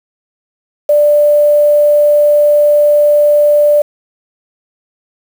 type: tone with quantisation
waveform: sine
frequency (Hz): 590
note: D5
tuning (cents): +8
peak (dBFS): -5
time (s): 0.89-3.82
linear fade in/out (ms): 5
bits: 5
effects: none